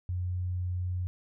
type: tone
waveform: sine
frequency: 90.2 Hz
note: F#2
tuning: 44 cents flat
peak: -29 dBFS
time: 0.09-1.07 s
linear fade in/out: 0 ms
effects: none